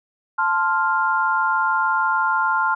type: chord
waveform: sine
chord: F major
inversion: first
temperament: equal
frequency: 880 / 1046.5 / 1396.9 Hz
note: A5 / C6 / F6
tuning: 0 / 0 / 0 cents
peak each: -22 / -22 / -20 dBFS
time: 0.38-2.75 s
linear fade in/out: 10 ms
effects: none